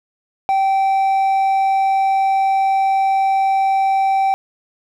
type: tone with hard clipping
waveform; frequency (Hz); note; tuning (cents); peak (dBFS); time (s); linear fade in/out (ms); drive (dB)
sine; 776; G5; -18; -14; 0.49-4.34; 0; 3
effects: none